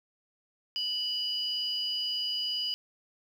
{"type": "tone pair together", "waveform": "sine", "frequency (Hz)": [2960, 4901], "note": ["F#7", "D#8"], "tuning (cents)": [0, -27], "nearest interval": "major sixth", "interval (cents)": 873, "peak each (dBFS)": [-32, -32], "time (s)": [0.76, 2.74], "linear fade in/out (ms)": 0, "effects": ["9-bit"]}